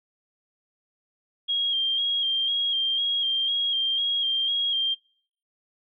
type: tone with vibrato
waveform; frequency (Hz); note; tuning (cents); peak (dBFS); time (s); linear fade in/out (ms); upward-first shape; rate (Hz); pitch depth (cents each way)
sine; 3234; G#7; -47; -22; 1.48-4.95; 20; square; 2; 29
effects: noise-tail reverb RT60 0.6 s tail -26 dB re dry